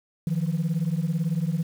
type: beating tone pair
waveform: sine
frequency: 155.56 / 173.56 Hz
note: D#3 / F3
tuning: 0 / -10 cents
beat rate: 18 Hz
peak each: -24 dBFS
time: 0.27-1.63 s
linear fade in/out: 2 ms
effects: tanh soft clip ceiling -19 dBFS + 8-bit